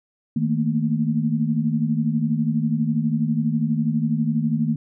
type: tone cluster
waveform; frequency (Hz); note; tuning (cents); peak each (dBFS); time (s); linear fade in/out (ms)
sine; 156 / 222.4 / 234.6; D#3 / A3 / A#3; +5 / +19 / +11; -23; 0.36-4.76; 5
effects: none